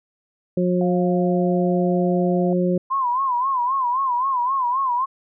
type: harmonic tone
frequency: 180 Hz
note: F#3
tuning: 47 cents flat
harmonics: 1 / 2 / 3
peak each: -19 / -22 / -24 dBFS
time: 0.57-2.78 s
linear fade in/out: 5 ms
type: tone with pitch glide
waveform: sine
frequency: 705 to 695.3 Hz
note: F5 to F5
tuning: +16 to -8 cents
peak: -27 dBFS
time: 0.81-2.53 s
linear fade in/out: 2 ms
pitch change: -24 cents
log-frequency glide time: 0.94-1.44 s
type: tone with vibrato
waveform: sine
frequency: 1025 Hz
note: C6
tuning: 36 cents flat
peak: -18 dBFS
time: 2.9-5.06 s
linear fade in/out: 20 ms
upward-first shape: sine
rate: 3.8 Hz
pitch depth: 120 cents each way
effects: none